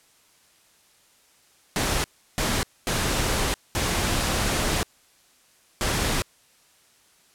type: noise bursts at uneven times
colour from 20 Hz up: pink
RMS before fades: -24 dBFS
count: 5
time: 1.76-2.04 / 2.38-2.63 / 2.87-3.54 / 3.75-4.83 / 5.81-6.22 s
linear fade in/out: 0 ms
effects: white hiss -59 dBFS RMS until 7.34 s + low-pass 11000 Hz 12 dB/octave